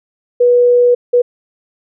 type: tone bursts at uneven times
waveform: sine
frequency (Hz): 487.6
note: B4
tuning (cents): -22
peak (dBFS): -6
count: 2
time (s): 0.4-0.95 / 1.13-1.22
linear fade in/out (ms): 10
effects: none